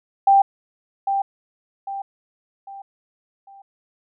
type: tone with echo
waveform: sine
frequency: 788 Hz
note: G5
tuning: 9 cents sharp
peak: -10 dBFS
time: 0.27-0.42 s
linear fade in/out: 5 ms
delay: 800 ms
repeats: 4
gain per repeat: -8 dB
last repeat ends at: 3.62 s
effects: none